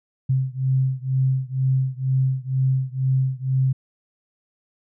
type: beating tone pair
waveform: sine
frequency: 130.81 / 132.91 Hz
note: C3 / C3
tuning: 0 / +28 cents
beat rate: 2.1 Hz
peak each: -21 / -22 dBFS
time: 0.29-3.73 s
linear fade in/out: 10 ms
effects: none